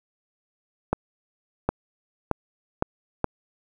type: accelerating click train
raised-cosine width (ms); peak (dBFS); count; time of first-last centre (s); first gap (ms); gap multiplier
1; -7; 5; 0.93-3.243; 760; 0.82
effects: 8-bit